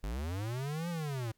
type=linear two-way sweep; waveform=square; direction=up then down; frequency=45.52 to 175.6 to 107.9 Hz; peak=-35 dBFS; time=0.03-1.32 s; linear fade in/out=10 ms; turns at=0.89 s; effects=pink hiss -75 dBFS RMS until 1.37 s